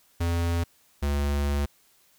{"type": "tone pair in turn", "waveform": "square", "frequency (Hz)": [85, 71.48], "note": ["F2", "D2"], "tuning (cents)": [-46, -46], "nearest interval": "minor third", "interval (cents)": 300, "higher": "first", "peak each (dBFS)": -24, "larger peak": "neither", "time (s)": [[0.2, 0.64], [1.02, 1.66]], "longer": "second", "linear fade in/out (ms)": 10, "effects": ["white hiss -62 dBFS RMS until 2.18 s"]}